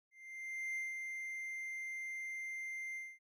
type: tone with ADSR envelope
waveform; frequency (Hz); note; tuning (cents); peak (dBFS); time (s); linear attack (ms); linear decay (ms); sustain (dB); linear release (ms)
triangle; 2093; C7; 0; -35; 0.11-3.19; 650; 170; -4; 230
effects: none